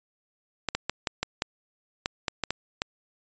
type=clicks; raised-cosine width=0.2 ms; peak=-9 dBFS; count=11; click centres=0.687 / 0.75 / 0.896 / 1.072 / 1.23 / 1.421 / 2.059 / 2.282 / 2.437 / 2.506 / 2.819 s; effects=resampled to 16000 Hz